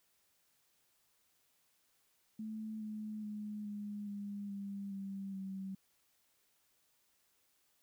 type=tone with pitch steps; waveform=sine; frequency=217.8 / 213.9 / 210.1 / 206.4 / 202.7 / 199.15 / 195.61 / 192.14 Hz; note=A3 / A3 / G#3 / G#3 / G#3 / G3 / G3 / G3; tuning=-17 / -49 / +20 / -10 / -42 / +28 / -3 / -34 cents; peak=-40 dBFS; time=2.39-5.75 s; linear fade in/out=5 ms; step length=420 ms; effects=white hiss -75 dBFS RMS until 7.82 s